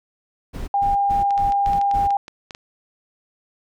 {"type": "noise bursts", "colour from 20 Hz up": "brown", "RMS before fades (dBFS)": -29, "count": 6, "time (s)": [0.53, 2.08], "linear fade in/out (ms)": 20, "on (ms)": 150, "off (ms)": 130}
{"type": "tone", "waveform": "sine", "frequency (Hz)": 802, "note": "G5", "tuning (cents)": 39, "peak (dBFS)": -16, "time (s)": [0.74, 2.17], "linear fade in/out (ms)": 2}
{"type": "clicks", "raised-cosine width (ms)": 0.2, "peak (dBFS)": -19, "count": 11, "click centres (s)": [1.307, 1.378, 1.522, 1.661, 1.733, 1.814, 1.913, 2.106, 2.281, 2.508, 2.549]}
{"effects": []}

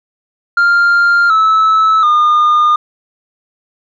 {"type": "tone with pitch steps", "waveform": "sine", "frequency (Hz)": [1396.9, 1303.4, 1216.1], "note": ["F6", "E6", "D#6"], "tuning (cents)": [0, -20, -40], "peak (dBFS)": -4, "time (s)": [0.57, 2.76], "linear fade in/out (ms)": 5, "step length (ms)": 730, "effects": ["tanh soft clip ceiling -6 dBFS"]}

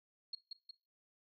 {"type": "tone with echo", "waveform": "sine", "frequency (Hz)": 4296, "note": "C8", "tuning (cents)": 45, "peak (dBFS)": -38, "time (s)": [0.33, 0.35], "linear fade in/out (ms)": 5, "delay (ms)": 180, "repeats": 2, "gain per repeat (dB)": -4, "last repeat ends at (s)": 0.71, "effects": ["noise-tail reverb RT60 0.3 s tail -18 dB re dry"]}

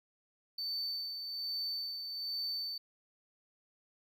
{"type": "tone with tremolo", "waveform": "triangle", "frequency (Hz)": 4541, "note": "C#8", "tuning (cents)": 41, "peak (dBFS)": -33, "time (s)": [0.58, 2.78], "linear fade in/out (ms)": 5, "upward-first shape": "sine", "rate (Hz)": 1.2, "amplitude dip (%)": 45, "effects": []}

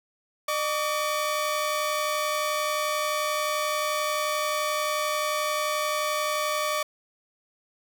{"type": "tone pair together", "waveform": "sawtooth", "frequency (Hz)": [606.7, 1142], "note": ["D#5", "D6"], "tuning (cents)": [-44, -49], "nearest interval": "major seventh", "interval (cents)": 1095, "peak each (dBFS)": -24, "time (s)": [0.48, 6.83], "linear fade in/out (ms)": 5, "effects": []}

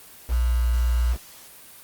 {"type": "tone with quantisation", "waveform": "sine", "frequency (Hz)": 59.8, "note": "A#1", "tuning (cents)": 45, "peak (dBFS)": -18, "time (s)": [0.28, 1.17], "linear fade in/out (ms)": 50, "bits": 6, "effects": ["white hiss -46 dBFS RMS until 1.83 s", "Opus 32 kbps"]}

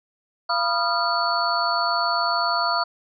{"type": "tone cluster", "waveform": "sine", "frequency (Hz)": [686, 978, 1225, 1384, 4449], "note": ["F5", "B5", "D#6", "F6", "C#8"], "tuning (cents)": [-31, -17, -27, -16, 5], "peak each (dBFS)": -26, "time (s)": [0.49, 2.84], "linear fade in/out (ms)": 10, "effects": []}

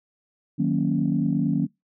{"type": "chord", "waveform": "sine", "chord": "D# minor seventh", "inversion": "none", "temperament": "equal", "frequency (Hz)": [155.56, 185, 233.1, 277.2], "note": ["D#3", "F#3", "A#3", "C#4"], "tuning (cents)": [0, 0, 0, 0], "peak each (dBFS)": -25, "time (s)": [0.58, 1.67], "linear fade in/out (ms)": 20, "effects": ["noise-tail reverb RT60 0.2 s tail -25 dB re dry", "tanh soft clip ceiling -10 dBFS"]}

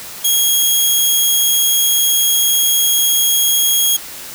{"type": "tone", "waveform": "10% pulse", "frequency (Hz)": 3286, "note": "G#7", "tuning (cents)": -19, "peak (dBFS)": -3, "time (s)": [0.24, 3.97], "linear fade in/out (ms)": 10, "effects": ["white hiss -31 dBFS RMS until 4.34 s"]}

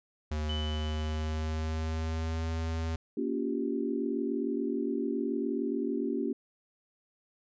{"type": "tone with pitch glide", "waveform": "square", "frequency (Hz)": [76.3, 81.31], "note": ["D#2", "E2"], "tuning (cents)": [-33, -23], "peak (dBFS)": -31, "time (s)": [0.31, 2.96], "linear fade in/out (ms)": 5, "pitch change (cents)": 110, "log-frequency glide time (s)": [0.64, 2.48]}
{"type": "tone with exponential decay", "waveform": "sine", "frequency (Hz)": 3000, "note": "F#7", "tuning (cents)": 23, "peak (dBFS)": -35, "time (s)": [0.49, 2.06], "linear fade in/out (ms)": 5, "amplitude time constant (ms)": 340}
{"type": "chord", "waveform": "sine", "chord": "G half-diminished seventh", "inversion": "first", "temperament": "just", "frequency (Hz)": [235.2, 282.2, 352.8, 392], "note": ["Bb3", "Db4", "F4", "G4"], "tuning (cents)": [16, 31, 18, 0], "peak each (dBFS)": [-34, -33, -36, -35], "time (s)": [3.17, 6.33], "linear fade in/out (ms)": 5}
{"effects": ["resampled to 16000 Hz"]}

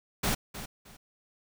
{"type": "noise with echo", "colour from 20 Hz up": "pink", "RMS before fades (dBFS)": -28, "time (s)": [0.23, 0.35], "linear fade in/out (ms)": 10, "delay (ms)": 310, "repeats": 2, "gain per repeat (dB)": -12, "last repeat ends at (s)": 0.97, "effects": []}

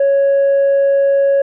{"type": "tone", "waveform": "sine", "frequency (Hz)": 554.4, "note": "C#5", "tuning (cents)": 0, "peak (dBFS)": -7, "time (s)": [0, 1.42], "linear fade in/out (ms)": 5, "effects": ["tanh soft clip ceiling -8 dBFS"]}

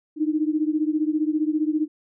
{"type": "beating tone pair", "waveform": "sine", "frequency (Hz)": [302.9, 317.9], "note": ["D#4", "D#4"], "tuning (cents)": [-46, 37], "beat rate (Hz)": 15, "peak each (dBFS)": [-22, -24], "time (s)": [0.16, 1.88], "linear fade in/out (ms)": 50, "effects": []}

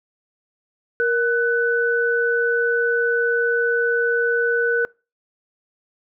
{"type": "tone pair together", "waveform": "sine", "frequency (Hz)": [469.7, 1495], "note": ["A#4", "F#6"], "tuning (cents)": [13, 17], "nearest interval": "octave + minor sixth", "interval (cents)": 2004, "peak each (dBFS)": -19, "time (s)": [1, 4.85], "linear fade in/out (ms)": 0, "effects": ["noise-tail reverb RT60 0.3 s tail -25 dB re dry"]}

